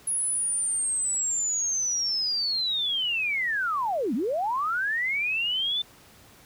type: linear two-way sweep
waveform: sine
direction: down then up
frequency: 10548 to 196 to 3567 Hz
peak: -24 dBFS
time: 0.07-5.82 s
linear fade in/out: 5 ms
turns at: 4.14 s
effects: pink hiss -53 dBFS RMS until 6.45 s + high-pass 60 Hz 12 dB/octave